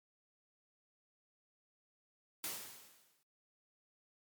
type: noise with exponential decay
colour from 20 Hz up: white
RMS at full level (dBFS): -39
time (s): 2.44-3.23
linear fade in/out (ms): 0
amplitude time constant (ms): 170
effects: high-pass 100 Hz 12 dB/octave + MP3 96 kbps